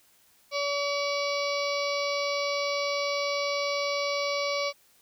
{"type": "harmonic tone", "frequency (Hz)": 570, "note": "C#5", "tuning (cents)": 48, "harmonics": [1, 2, 4, 5, 6, 7, 8, 9, 10], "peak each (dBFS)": [-29, -34, -33, -43, -45, -39, -38, -40, -43], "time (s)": [0.51, 4.73], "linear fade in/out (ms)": 50, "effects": ["white hiss -62 dBFS RMS until 5.01 s"]}